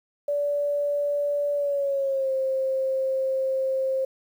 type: tone with pitch glide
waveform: sine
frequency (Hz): 578 to 530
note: D5 to C5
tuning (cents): -28 to +22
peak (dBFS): -22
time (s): 0.28-4.05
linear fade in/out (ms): 5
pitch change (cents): -150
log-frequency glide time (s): 1.54-2.32
effects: 9-bit